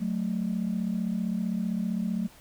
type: tone pair together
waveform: sine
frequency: 185.34 / 220.8 Hz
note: F#3 / A3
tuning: +3 / +6 cents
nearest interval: minor third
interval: 303 cents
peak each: -28 dBFS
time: 0-2.28 s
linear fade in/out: 20 ms
effects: tanh soft clip ceiling -21 dBFS + pink hiss -54 dBFS RMS until 2.4 s